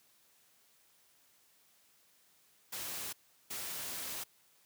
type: noise bursts at uneven times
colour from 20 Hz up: white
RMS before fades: -41 dBFS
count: 2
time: 2.72-3.13 / 3.5-4.24 s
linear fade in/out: 10 ms
effects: white hiss -68 dBFS RMS until 4.65 s + high-pass 80 Hz 12 dB/octave